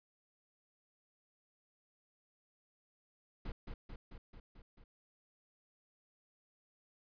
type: noise with echo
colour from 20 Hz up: brown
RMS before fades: -41 dBFS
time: 3.45-3.52 s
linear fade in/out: 5 ms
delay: 220 ms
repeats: 6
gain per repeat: -3 dB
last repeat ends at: 4.84 s
effects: resampled to 11025 Hz